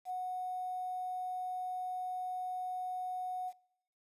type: tone with quantisation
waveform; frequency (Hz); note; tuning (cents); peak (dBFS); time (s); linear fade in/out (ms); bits
sine; 735; F#5; -12; -35; 0.05-3.53; 50; 10
effects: noise-tail reverb RT60 0.8 s tail -24 dB re dry + resampled to 32000 Hz